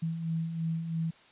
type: beating tone pair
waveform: sine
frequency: 161.1 / 164.1 Hz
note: E3 / E3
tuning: -39 / -8 cents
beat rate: 3 Hz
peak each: -39 / -30 dBFS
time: 0.02-1.11 s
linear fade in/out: 10 ms
effects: white hiss -58 dBFS RMS until 1.31 s + resampled to 8000 Hz